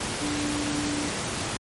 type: tone in noise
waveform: sine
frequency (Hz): 293.7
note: D4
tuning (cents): 0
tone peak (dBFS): -28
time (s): 0.21-1.09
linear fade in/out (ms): 5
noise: pink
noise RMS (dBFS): -29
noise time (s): 0-1.57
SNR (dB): -2
effects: high-pass 80 Hz 12 dB/octave + MP3 48 kbps